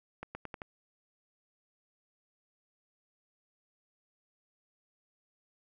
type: accelerating click train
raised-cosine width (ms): 0.5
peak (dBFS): -25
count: 5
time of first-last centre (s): 0.23-0.618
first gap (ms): 120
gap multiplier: 0.86
effects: none